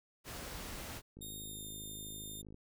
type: noise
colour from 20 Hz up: pink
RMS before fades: -45 dBFS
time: 0.24-1.02 s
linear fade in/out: 50 ms
type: click train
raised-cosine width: 3 ms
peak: -39 dBFS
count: 73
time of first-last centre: 1.17-2.544 s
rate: 52.4 Hz
type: tone with pitch glide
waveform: 5% pulse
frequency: 3699 to 3625 Hz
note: A#7 to A#7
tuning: -14 to -49 cents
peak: -38 dBFS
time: 1.21-2.42 s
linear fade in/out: 10 ms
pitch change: -35 cents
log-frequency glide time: 1.38-1.69 s
effects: none